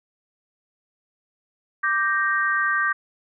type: chord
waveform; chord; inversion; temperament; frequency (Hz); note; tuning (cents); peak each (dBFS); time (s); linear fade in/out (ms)
sine; G minor; second; equal; 1174.7 / 1568 / 1864.7; D6 / G6 / Bb6; 0 / 0 / 0; -24 / -22 / -25; 1.83-2.93; 10
effects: none